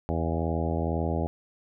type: harmonic tone with a mistuned harmonic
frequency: 82.1 Hz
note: E2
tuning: 6 cents flat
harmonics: 1 / 2 / 3 / 4 / 5 / 6 / 7 / 8 / 9 / 10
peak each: -29 / -32 / -34 / -35 / -36 / -37 / -37 / -38 / -39 / -39 dBFS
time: 0.09-1.27 s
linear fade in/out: 0 ms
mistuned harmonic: 9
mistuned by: -31 cents
effects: none